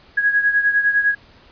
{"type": "beating tone pair", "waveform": "sine", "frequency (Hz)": [1656, 1665.9], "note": ["G#6", "G#6"], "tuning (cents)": [-5, 5], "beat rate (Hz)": 9.9, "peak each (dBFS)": [-15, -21], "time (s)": [0.17, 1.15], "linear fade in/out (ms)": 10, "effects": ["pink hiss -49 dBFS RMS until 1.51 s", "resampled to 11025 Hz"]}